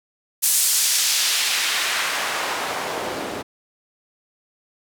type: noise with band-pass filter sweep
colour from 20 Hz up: white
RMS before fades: -22 dBFS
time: 0.42-3.43 s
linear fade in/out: 20 ms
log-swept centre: 10000 to 330 Hz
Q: 0.82
effects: none